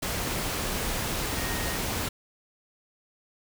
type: tone in noise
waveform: sine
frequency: 1864.7 Hz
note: A#6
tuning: in tune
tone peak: -38 dBFS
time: 1.37-1.77 s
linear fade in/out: 10 ms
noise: pink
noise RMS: -30 dBFS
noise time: 0.02-2.09 s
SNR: -11 dB
effects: none